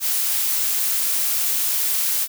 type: noise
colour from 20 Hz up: blue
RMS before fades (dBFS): -21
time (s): 0-2.28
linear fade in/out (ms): 50
effects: none